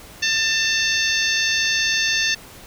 harmonic tone, 893 Hz, A5, 25 cents sharp, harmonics 2 / 3 / 4 / 5 / 6 / 7, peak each -22 / -24 / -25 / -26 / -27 / -27 dBFS, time 0.22-2.35 s, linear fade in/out 10 ms, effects pink hiss -42 dBFS RMS until 2.66 s

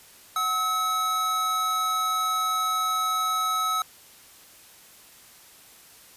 square tone pair together, 742.4 / 1289 Hz, F#5 / E6, +6 / -39 cents, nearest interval minor seventh, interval 955 cents, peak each -36 / -24 dBFS, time 0.36-3.82 s, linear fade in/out 2 ms, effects white hiss -51 dBFS RMS until 6.16 s + resampled to 32000 Hz

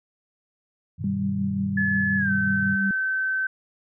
sine chord, G augmented, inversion none, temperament equal, 98 / 123.47 / 155.56 Hz, G2 / B2 / D#3, 0 / 0 / 0 cents, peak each -32 / -35 / -34 dBFS, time 0.98-2.76 s, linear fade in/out 20 ms
sine tone with tremolo, 196.1 Hz, G3, 1 cent sharp, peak -22 dBFS, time 1.04-2.91 s, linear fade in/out 2 ms, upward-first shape sine, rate 5.6 Hz, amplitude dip 30%
sine tone with pitch glide, 1716 to 1537.6 Hz, A6 to G6, -44 to -34 cents, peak -22 dBFS, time 1.77-3.47 s, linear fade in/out 5 ms, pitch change -190 cents, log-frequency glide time 2.17-2.31 s
effects none

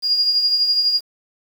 sine tone with tremolo, 4842 Hz, D#8, 48 cents flat, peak -12 dBFS, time 0.02-1.01 s, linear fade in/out 50 ms, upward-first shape triangle, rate 12 Hz, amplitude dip 55%, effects 7-bit

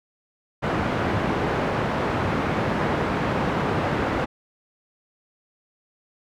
pink band-pass noise, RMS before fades -24 dBFS, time 0.62-4.26 s, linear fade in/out 20 ms, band 100 to 1600 Hz, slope 12 dB/octave, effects none

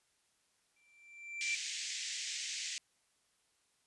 triangle tone with exponential growth, 2349 Hz, D7, in tune, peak -30 dBFS, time 0.76-1.55 s, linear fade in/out 5 ms, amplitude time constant 170 ms
white band-pass noise, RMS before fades -41 dBFS, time 1.41-2.78 s, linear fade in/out 0 ms, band 1900 to 7600 Hz, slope 48 dB/octave
effects white hiss -75 dBFS RMS until 3.86 s + resampled to 24000 Hz

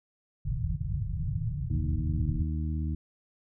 white low-pass noise, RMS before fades -31 dBFS, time 0.45-2.43 s, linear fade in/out 10 ms, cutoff 160 Hz, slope 96 dB/octave
harmonic tone, 77.78 Hz, D#2, in tune, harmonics 1 / 2 / 3 / 4, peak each -29 / -35 / -39 / -41 dBFS, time 1.7-2.95 s, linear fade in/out 5 ms
effects none

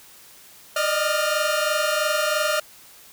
sawtooth tone cluster, 598 / 621 / 1402 Hz, D5 / D#5 / F6, +31 / -3 / +6 cents, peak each -21 dBFS, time 0.76-2.6 s, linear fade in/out 5 ms, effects white hiss -48 dBFS RMS until 3.12 s

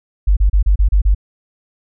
sine tone bursts, 49 Hz, G1, in tune, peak -8 dBFS, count 7, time 0.27-1.148 s, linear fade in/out 10 ms, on 98 ms, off 32 ms, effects none

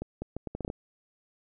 accelerating click train, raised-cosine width 2 ms, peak -21 dBFS, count 9, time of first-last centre 0.02-0.701 s, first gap 200 ms, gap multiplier 0.73, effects none

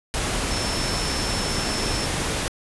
sine tone in noise, 5340 Hz, E8, 22 cents sharp, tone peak -30 dBFS, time 0.51-2.06 s, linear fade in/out 0 ms, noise pink, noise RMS -25 dBFS, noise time 0.14-2.48 s, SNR -8 dB, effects resampled to 24000 Hz

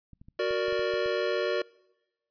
clicks, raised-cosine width 5 ms, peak -37 dBFS, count 9, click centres 0.133 / 0.215 / 0.285 / 0.509 / 0.683 / 0.726 / 0.794 / 0.938 / 1.06 s
square chord, Gb augmented, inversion none, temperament equal, 370 / 466.2 / 587.3 Hz, Gb4 / Bb4 / D5, 0 / 0 / 0 cents, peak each -31 dBFS, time 0.39-1.62 s, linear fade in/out 5 ms
effects noise-tail reverb RT60 1.0 s tail -24 dB re dry + resampled to 11025 Hz

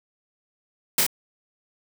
white noise with echo, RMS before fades -19 dBFS, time 0.98-1.01 s, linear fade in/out 2 ms, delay 28 ms, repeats 2, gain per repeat -2 dB, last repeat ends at 1.066 s, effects none

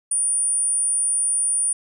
sine tone, 9380 Hz, D9, 3 cents flat, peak -18 dBFS, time 0.11-1.73 s, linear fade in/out 5 ms, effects none

